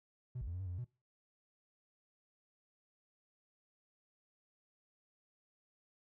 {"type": "tone with pitch steps", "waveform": "triangle", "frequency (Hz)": [125, 55, 84.7, 90.5, 96.1, 89, 89.8, 122.7], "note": ["B2", "A1", "E2", "F#2", "G2", "F2", "F2", "B2"], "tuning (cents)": [21, 0, 48, -38, -34, 33, 49, -11], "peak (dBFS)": -36, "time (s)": [0.35, 0.846], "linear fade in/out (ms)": 10, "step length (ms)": 62, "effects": ["noise-tail reverb RT60 0.3 s tail -24 dB re dry", "tanh soft clip ceiling -35 dBFS"]}